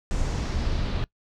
brown noise with low-pass filter sweep, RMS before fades -26 dBFS, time 0.11-1.04 s, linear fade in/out 0 ms, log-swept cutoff 7500 to 3800 Hz, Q 2.1, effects noise-tail reverb RT60 0.1 s tail -22 dB re dry

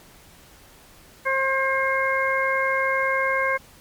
harmonic tone, 534 Hz, C5, 35 cents sharp, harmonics 1 / 2 / 3 / 4, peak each -25 / -25 / -25 / -25 dBFS, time 1.25-3.58 s, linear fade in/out 20 ms, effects pink hiss -50 dBFS RMS until 3.8 s + MP3 96 kbps

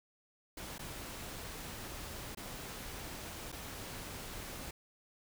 pink noise with dropouts, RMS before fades -45 dBFS, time 0.57-4.71 s, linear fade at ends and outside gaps 5 ms, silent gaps 0.782-0.792 / 2.349-2.371 / 3.519-3.525 s, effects none

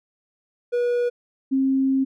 triangle / sine tone pair in turn, 484.1 / 267.3 Hz, B4 / C4, -35 / +37 cents, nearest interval minor seventh, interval 1028 cents, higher first, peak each -17 dBFS, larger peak neither, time 0.72-1.1 / 1.51-2.05 s, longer second, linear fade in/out 20 ms, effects none

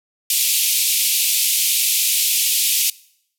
white band-pass noise, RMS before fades -18 dBFS, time 0.3-2.9 s, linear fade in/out 2 ms, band 2400 to 15000 Hz, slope 48 dB/octave, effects noise-tail reverb RT60 0.7 s tail -22 dB re dry

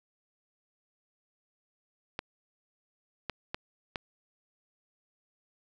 clicks, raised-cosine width 0.3 ms, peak -17 dBFS, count 4, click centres 2.191 / 3.297 / 3.545 / 3.958 s, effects none

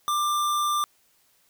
square tone, 1187 Hz, D6, 18 cents sharp, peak -23 dBFS, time 0.08-0.84 s, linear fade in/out 0 ms, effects white hiss -64 dBFS RMS until 1.49 s

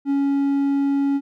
triangle tone, 278.9 Hz, C#4, 11 cents sharp, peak -15 dBFS, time 0.05-1.21 s, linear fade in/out 50 ms, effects none

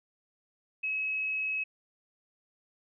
sine tone, 2566 Hz, E7, 47 cents flat, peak -29 dBFS, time 0.83-1.64 s, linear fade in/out 10 ms, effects none

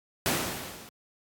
pink noise with level ramp, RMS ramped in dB -24 to -48 dBFS, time 0.26-0.89 s, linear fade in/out 0 ms, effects high-pass 100 Hz 12 dB/octave + AAC 64 kbps

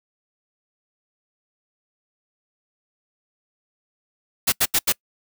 white noise bursts, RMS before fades -18 dBFS, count 4, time 4.47-4.925 s, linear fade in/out 10 ms, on 53 ms, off 81 ms, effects noise-tail reverb RT60 0.1 s tail -26 dB re dry

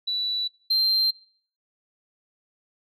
sine tone pair in turn, 3951 / 4152 Hz, B7 / C8, 0 / -14 cents, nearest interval minor second, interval 86 cents, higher second, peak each -23 / -16 dBFS, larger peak second, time 0.07-0.48 / 0.7-1.11 s, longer neither, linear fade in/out 10 ms, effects noise-tail reverb RT60 0.5 s tail -22 dB re dry + tanh soft clip ceiling -17 dBFS

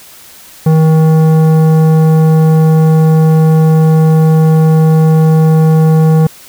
sine tone with tanh clipping, 158.6 Hz, D#3, 33 cents sharp, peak -6 dBFS, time 0.66-6.27 s, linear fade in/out 5 ms, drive 13 dB, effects white hiss -36 dBFS RMS until 6.48 s

